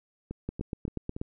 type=two click trains; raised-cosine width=3 ms; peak=-23 / -19 dBFS; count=4 / 7; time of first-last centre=0.31-1.165 / 0.49-1.215 s; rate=3.51 / 8.28 Hz; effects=none